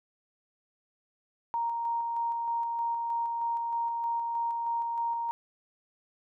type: tone with tremolo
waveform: sine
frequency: 932.3 Hz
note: A#5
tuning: in tune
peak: -27 dBFS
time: 1.54-5.31 s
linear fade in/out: 0 ms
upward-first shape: square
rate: 3.2 Hz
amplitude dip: 25%
effects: none